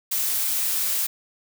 blue noise, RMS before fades -24 dBFS, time 0.11-1.07 s, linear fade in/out 10 ms, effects none

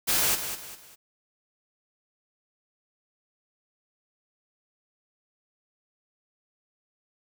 white noise with echo, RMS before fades -24 dBFS, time 0.07-0.36 s, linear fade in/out 20 ms, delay 200 ms, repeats 3, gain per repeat -9 dB, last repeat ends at 0.96 s, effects none

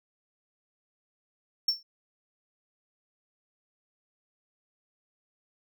triangle tone with exponential decay, 5430 Hz, F8, 50 cents flat, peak -18 dBFS, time 1.68-1.83 s, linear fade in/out 5 ms, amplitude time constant 31 ms, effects none

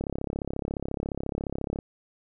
click train, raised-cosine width 2 ms, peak -17 dBFS, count 62, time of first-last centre 0.01-1.788 s, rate 34.3 Hz, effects none

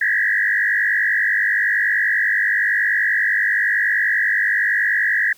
sine tone with frequency modulation, 1791 Hz, A6, 30 cents sharp, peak -15 dBFS, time 0.01-5.33 s, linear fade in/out 5 ms, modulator 50.5 Hz, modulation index 3.4, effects white hiss -51 dBFS RMS until 5.37 s

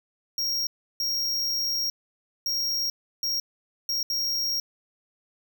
square tone bursts at uneven times, 5588 Hz, F8, in tune, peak -25 dBFS, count 6, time 0.38-0.67 / 1-1.9 / 2.46-2.9 / 3.23-3.4 / 3.89-4.03 / 4.1-4.6 s, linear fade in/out 2 ms, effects none

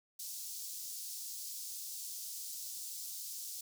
pink high-pass noise, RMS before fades -44 dBFS, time 0.19-3.61 s, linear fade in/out 5 ms, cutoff 5000 Hz, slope 24 dB/octave, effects none

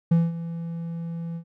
triangle tone with ADSR envelope, 167.4 Hz, E3, 27 cents sharp, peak -12 dBFS, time 0.11-1.44 s, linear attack 8 ms, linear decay 200 ms, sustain -15 dB, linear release 81 ms, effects none

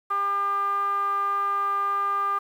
5% pulse tone with low-pass filter, 400.2 Hz, G4, 36 cents sharp, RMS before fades -25 dBFS, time 0.1-2.39 s, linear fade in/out 10 ms, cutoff 1200 Hz, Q 9.1, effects 9-bit

